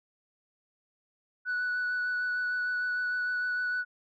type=tone with vibrato; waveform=sine; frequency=1480 Hz; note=F#6; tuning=in tune; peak=-26 dBFS; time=1.45-3.85 s; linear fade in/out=50 ms; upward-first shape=triangle; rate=6.6 Hz; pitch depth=15 cents each way; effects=tanh soft clip ceiling -26 dBFS